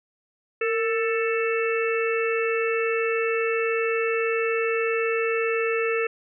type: harmonic tone with a mistuned harmonic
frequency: 441.8 Hz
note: A4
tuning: 7 cents sharp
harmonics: 1 / 3 / 4 / 5 / 6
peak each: -23 / -31 / -32 / -33 / -30 dBFS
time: 0.61-6.07 s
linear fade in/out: 5 ms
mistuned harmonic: 1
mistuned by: +58 cents
effects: none